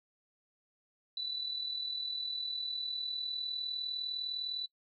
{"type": "tone with amplitude modulation", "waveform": "sine", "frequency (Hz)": 3973, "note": "B7", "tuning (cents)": 10, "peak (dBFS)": -33, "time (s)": [1.17, 4.66], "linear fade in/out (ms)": 2, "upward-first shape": "sine", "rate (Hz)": 39.8, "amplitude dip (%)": 55, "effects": ["noise-tail reverb RT60 0.1 s tail -22 dB re dry"]}